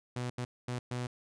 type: tone bursts at uneven times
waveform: sawtooth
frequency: 123.47 Hz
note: B2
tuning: in tune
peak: -30 dBFS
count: 4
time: 0.16-0.3 / 0.38-0.45 / 0.68-0.79 / 0.91-1.07 s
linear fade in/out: 5 ms
effects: resampled to 22050 Hz